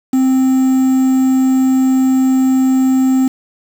triangle tone with quantisation, 261.6 Hz, C4, in tune, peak -7 dBFS, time 0.13-3.28 s, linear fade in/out 5 ms, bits 5, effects none

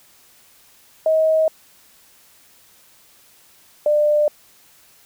sine tone pair in turn, 634 / 596.7 Hz, D#5 / D5, +32 / +27 cents, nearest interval minor second, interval 105 cents, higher first, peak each -13 dBFS, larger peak neither, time 1.06-1.48 / 3.86-4.28 s, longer neither, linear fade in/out 2 ms, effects white hiss -52 dBFS RMS until 5.05 s

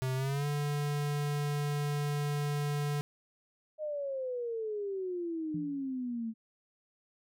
square tone with pitch glide, 130 to 145.92 Hz, C3 to D3, -11 to -11 cents, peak -31 dBFS, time 0.02-3.01 s, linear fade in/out 0 ms, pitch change +200 cents, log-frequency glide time 0.15-0.46 s
sine exponential sweep, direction down, 622.3 to 220 Hz, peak -33 dBFS, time 3.78-6.34 s, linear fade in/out 50 ms
sine tone with exponential decay, 166.9 Hz, E3, 22 cents sharp, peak -34 dBFS, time 5.54-6 s, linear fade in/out 5 ms, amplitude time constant 99 ms
effects none

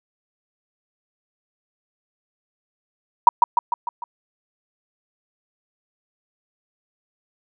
sine tone with echo, 955 Hz, A#5, 42 cents sharp, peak -3 dBFS, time 3.27-3.29 s, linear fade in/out 2 ms, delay 150 ms, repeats 5, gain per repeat -5 dB, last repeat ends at 4.04 s, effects none

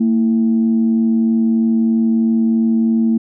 sine tone pair together, 226.5 / 329.6 Hz, A#3 / E4, -50 / 0 cents, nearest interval tritone, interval 650 cents, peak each -11 / -22 dBFS, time 0-3.18 s, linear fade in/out 10 ms, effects tanh soft clip ceiling -5 dBFS

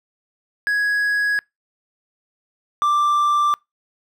triangle tone pair in turn, 1666 / 1178 Hz, G#6 / D6, +5 / +5 cents, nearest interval tritone, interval 600 cents, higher first, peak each -15 / -13 dBFS, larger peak second, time 0.67-1.39 / 2.82-3.54 s, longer neither, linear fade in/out 0 ms, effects noise-tail reverb RT60 0.2 s tail -26 dB re dry

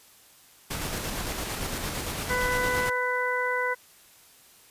pink noise with tremolo, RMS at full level -31 dBFS, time 0.7-2.9 s, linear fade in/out 10 ms, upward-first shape square, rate 8.8 Hz, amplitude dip 25%
harmonic tone, 498.2 Hz, B4, 15 cents sharp, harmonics 1 / 2 / 3 / 4, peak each -30 / -30 / -30 / -30 dBFS, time 2.29-3.75 s, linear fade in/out 20 ms
effects white hiss -55 dBFS RMS until 4.7 s + resampled to 32000 Hz

